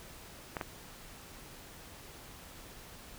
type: clicks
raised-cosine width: 0.5 ms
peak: -20 dBFS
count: 2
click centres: 0.568 / 0.612 s
effects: pink hiss -51 dBFS RMS until 3.18 s